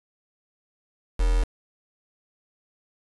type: tone with quantisation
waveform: sine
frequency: 42.12 Hz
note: E1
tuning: 38 cents sharp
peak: -18 dBFS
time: 1.19-1.44 s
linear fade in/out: 10 ms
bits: 5
effects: resampled to 24000 Hz